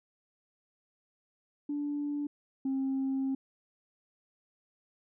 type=tone pair in turn; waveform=sine; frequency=290.8 / 268 Hz; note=D4 / C4; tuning=-17 / +42 cents; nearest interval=minor second; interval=141 cents; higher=first; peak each=-30 / -27 dBFS; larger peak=second; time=1.69-2.27 / 2.65-3.35 s; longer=second; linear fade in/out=5 ms; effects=tanh soft clip ceiling -26 dBFS